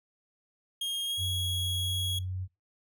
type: tone with pitch glide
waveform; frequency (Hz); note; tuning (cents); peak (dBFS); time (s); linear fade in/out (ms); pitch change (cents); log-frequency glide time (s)
45% pulse; 3243 to 3323; G#7 to G#7; -42 to 0; -30; 0.81-2.19; 5; +42; 1.05-1.23
type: tone with vibrato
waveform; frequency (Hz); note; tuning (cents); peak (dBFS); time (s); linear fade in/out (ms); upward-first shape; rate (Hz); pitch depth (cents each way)
sine; 92.5; F#2; 0; -32; 1.17-2.48; 50; triangle; 1.8; 8
effects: noise-tail reverb RT60 0.2 s tail -18 dB re dry